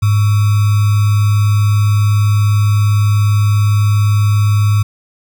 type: tone with sample-and-hold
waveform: sine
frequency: 103.83 Hz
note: G#2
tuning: in tune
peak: -8 dBFS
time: 0.02-4.83 s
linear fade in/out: 10 ms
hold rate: 1225 Hz
effects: none